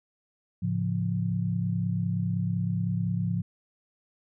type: chord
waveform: sine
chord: A augmented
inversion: none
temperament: equal with one note detuned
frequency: 108.86 / 138.59 / 174.61 Hz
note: A2 / C#3 / E#3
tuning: -18 / 0 / 0 cents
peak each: -29 / -33 / -28 dBFS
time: 0.62-3.42 s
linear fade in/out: 10 ms
effects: none